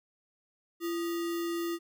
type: tone with sample-and-hold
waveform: sine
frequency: 339.4 Hz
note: F4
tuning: 49 cents flat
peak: -30 dBFS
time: 0.8-1.79 s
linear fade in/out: 50 ms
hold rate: 1575 Hz
effects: none